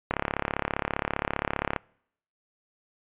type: click train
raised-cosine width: 0.5 ms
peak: -10 dBFS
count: 59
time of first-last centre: 0.11-1.762 s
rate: 35.1 Hz
effects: noise-tail reverb RT60 0.7 s tail -26 dB re dry + resampled to 8000 Hz